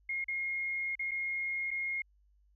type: tone with dropouts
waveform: sine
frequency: 2145 Hz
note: C7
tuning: 42 cents sharp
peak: -32 dBFS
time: 0.09-2.02 s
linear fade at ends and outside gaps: 5 ms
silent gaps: 0.243-0.282 / 0.954-0.993 / 1.111-1.115 / 1.707-1.712 s
effects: added 50 Hz sine -64 dBFS peak until 2.55 s